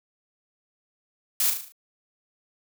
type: noise with echo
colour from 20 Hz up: blue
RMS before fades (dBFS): -23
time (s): 1.4-1.5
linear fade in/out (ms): 2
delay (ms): 37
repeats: 6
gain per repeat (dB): -5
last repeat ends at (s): 1.722
effects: none